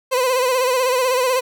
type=tone with vibrato; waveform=30% pulse; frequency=509 Hz; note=C5; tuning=48 cents flat; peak=-13 dBFS; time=0.11-1.41 s; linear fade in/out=20 ms; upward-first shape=sine; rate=16 Hz; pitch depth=66 cents each way; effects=none